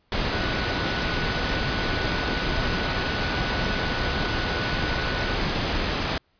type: tone in noise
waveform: sine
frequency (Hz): 1480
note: F#6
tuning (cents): 0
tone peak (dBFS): -33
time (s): 0.33-5.35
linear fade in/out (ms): 2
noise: pink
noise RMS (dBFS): -25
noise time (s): 0.12-6.18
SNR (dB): -11
effects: pink hiss -67 dBFS RMS until 6.39 s + resampled to 11025 Hz